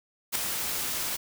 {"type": "noise with ADSR envelope", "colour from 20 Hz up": "white", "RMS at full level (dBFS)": -25, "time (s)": [0.32, 1.17], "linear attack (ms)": 34, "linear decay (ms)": 4, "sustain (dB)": -6, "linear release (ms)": 14, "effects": []}